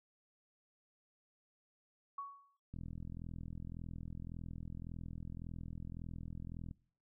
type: tone with exponential decay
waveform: sine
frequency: 1118 Hz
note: C#6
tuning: 14 cents sharp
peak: -38 dBFS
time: 2.18-2.57 s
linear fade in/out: 5 ms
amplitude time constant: 84 ms
type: click train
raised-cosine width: 5 ms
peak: -34 dBFS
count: 167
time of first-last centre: 2.74-6.711 s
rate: 41.8 Hz
effects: noise-tail reverb RT60 0.5 s tail -22 dB re dry